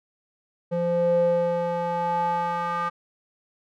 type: tone with band-pass filter sweep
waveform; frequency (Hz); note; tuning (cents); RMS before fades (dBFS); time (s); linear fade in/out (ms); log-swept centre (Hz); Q
square; 172.6; F3; -20; -24; 0.71-2.9; 20; 410 to 1200; 4.5
effects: none